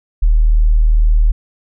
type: tone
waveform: sine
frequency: 38.89 Hz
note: D#1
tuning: in tune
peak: -7 dBFS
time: 0.22-1.32 s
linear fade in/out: 10 ms
effects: none